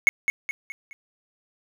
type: tone with echo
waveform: triangle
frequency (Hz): 2193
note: C#7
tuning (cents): -19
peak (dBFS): -10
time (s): 0.07-0.09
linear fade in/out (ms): 0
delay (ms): 210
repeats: 4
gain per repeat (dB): -7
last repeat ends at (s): 0.93
effects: none